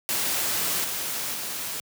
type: noise with level steps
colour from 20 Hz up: white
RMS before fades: -26 / -30 / -32 dBFS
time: 0.09-1.8 s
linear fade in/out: 0 ms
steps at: 0.84 / 1.34 s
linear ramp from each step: 2 ms
effects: high-pass 100 Hz 12 dB/octave